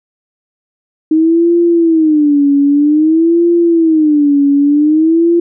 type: tone with vibrato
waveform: sine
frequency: 311.1 Hz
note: D#4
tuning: in tune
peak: -6 dBFS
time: 1.11-5.4 s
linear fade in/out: 5 ms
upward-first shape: sine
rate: 0.52 Hz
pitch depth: 170 cents each way
effects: none